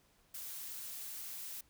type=noise; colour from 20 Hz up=blue; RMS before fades=-45 dBFS; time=0.34-1.61 s; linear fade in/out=5 ms; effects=pink hiss -70 dBFS RMS until 1.69 s